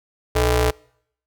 sawtooth ring-modulated tone, 185.1 Hz, F#3, 1 cent sharp, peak -9 dBFS, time 0.35-0.71 s, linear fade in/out 10 ms, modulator 249 Hz, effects noise-tail reverb RT60 0.7 s tail -26 dB re dry

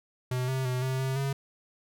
square tone with pitch steps, 126.5 / 131.7 / 126.5 / 131.1 / 132.5 / 137.3 Hz, B2 / C3 / B2 / C3 / C3 / C#3, +42 / +12 / +42 / +4 / +22 / -16 cents, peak -28 dBFS, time 0.31-1.33 s, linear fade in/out 5 ms, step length 170 ms, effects none

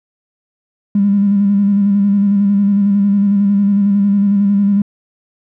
triangle tone with vibrato, 200.9 Hz, G3, 43 cents sharp, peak -5 dBFS, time 0.95-4.82 s, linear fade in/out 5 ms, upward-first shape square, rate 11 Hz, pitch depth 29 cents each way, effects tanh soft clip ceiling -7 dBFS

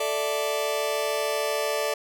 sawtooth chord, A suspended fourth, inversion none, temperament just, 440 / 586.7 / 660 Hz, A4 / D5 / E5, 0 / -2 / +2 cents, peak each -25 / -23 / -28 dBFS, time 0-1.94 s, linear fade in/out 5 ms, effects none

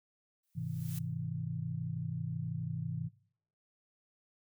blue noise with exponential growth, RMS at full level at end -44 dBFS, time 0.43-0.99 s, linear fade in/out 5 ms, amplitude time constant 120 ms
sine chord, Ab augmented, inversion none, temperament just, 103.83 / 129.78 / 162.23 Hz, Ab2 / C3 / E3, 0 / -14 / -27 cents, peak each -42 / -39 / -38 dBFS, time 0.55-3.09 s, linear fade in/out 20 ms
effects noise-tail reverb RT60 0.7 s tail -24 dB re dry

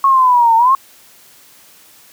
sine linear two-way sweep, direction down then up, 1102 to 894 to 1102 Hz, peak -7 dBFS, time 0.04-0.75 s, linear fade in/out 2 ms, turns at 0.56 s, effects white hiss -45 dBFS RMS until 2.12 s + high-pass 80 Hz 12 dB/octave

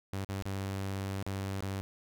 sawtooth tone with dropouts, 97.3 Hz, G2, 12 cents flat, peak -30 dBFS, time 0.13-1.81 s, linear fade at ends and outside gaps 0 ms, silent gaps 0.246-0.29 / 0.423-0.455 / 1.227-1.265 / 1.606-1.625 s, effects none

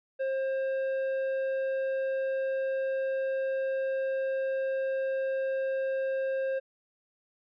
triangle tone with tanh clipping, 533 Hz, C5, 32 cents sharp, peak -29 dBFS, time 0.19-6.6 s, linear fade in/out 20 ms, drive 12 dB, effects none

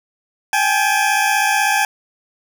20% pulse tone pair together, 792 / 848.1 Hz, G5 / G#5, +18 / +36 cents, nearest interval minor second, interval 118 cents, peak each -12 dBFS, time 0.53-1.85 s, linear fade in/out 2 ms, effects none

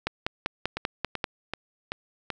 two click trains, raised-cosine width 0.3 ms, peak -14 / -10 dBFS, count 5 / 7, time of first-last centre 0.77-2.303 / 0.07-1.242 s, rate 2.61 / 5.12 Hz, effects none

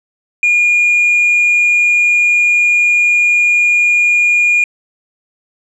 sine tone, 2428 Hz, D#7, 43 cents flat, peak -6 dBFS, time 0.43-4.64 s, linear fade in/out 2 ms, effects tanh soft clip ceiling -6 dBFS

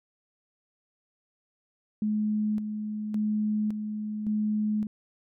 sine tone with tremolo, 212.5 Hz, G#3, 40 cents sharp, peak -24 dBFS, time 2.02-4.87 s, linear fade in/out 2 ms, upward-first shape square, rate 0.89 Hz, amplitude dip 50%, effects none

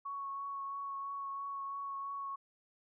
sine tone with vibrato, 1109 Hz, C#6, in tune, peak -38 dBFS, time 0.05-2.36 s, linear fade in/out 10 ms, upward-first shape triangle, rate 3 Hz, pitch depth 15 cents each way, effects none

